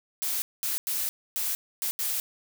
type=noise bursts at uneven times; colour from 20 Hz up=blue; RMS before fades=-29 dBFS; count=6; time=0.22-0.42 / 0.63-0.78 / 0.87-1.09 / 1.36-1.55 / 1.82-1.91 / 1.99-2.2 s; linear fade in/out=0 ms; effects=none